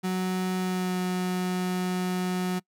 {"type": "tone with pitch glide", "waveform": "35% pulse", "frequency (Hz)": [185, 182.45], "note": ["F#3", "F#3"], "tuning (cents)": [0, -24], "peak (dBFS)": -24, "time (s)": [0.03, 2.6], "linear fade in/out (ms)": 20, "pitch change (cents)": -24, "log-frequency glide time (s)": [0.57, 0.99], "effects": ["noise-tail reverb RT60 0.1 s tail -25 dB re dry"]}